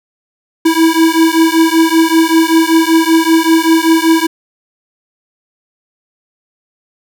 square beating tone pair, 323.3 / 328.5 Hz, E4 / E4, -34 / -6 cents, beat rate 5.2 Hz, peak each -11 dBFS, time 0.65-4.27 s, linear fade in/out 10 ms, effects none

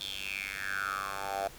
10% pulse tone with high-pass filter sweep, 98 Hz, G2, in tune, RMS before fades -36 dBFS, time 0-1.48 s, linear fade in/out 10 ms, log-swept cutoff 3600 to 680 Hz, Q 7.2, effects pink hiss -51 dBFS RMS until 1.58 s

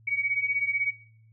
sine beating tone pair, 2241 / 2257 Hz, C#7 / C#7, +18 / +31 cents, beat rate 16 Hz, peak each -29 / -27 dBFS, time 0.07-0.91 s, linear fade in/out 10 ms, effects noise-tail reverb RT60 0.6 s tail -17 dB re dry + added 111 Hz sine -54 dBFS peak until 1.32 s

